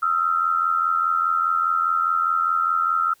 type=tone pair together; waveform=sine; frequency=1271 / 1355.9 Hz; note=D#6 / E6; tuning=+36 / +48 cents; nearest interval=minor second; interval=112 cents; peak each=-22 / -20 dBFS; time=0.02-3.14 s; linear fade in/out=10 ms; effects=white hiss -59 dBFS RMS until 3.2 s